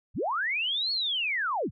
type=linear two-way sweep; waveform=sine; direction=up then down; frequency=34.65 to 4410 to 41.48 Hz; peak=-26 dBFS; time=0.14-1.71 s; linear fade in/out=50 ms; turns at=0.92 s; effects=none